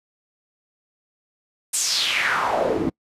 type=noise with band-pass filter sweep; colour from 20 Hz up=pink; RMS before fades=-22 dBFS; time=1.73-2.9 s; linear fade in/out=10 ms; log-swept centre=8700 to 260 Hz; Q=3.5; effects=noise-tail reverb RT60 0.1 s tail -26 dB re dry + resampled to 32000 Hz